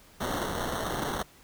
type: noise with sample-and-hold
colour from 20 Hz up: white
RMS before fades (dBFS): -32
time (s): 0.2-1.23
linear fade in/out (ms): 10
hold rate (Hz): 2450
effects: pink hiss -56 dBFS RMS until 1.43 s